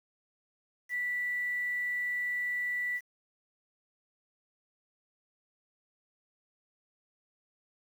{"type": "tone with quantisation", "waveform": "sine", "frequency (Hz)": 1965, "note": "B6", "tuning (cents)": -9, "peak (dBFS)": -30, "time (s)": [0.89, 3.01], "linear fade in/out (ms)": 50, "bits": 9, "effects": []}